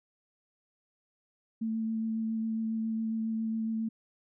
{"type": "tone with vibrato", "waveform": "sine", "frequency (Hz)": 222.8, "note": "A3", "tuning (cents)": 22, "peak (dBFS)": -29, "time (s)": [1.61, 3.89], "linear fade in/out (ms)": 10, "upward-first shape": "sine", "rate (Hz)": 7.3, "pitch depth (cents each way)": 12, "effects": []}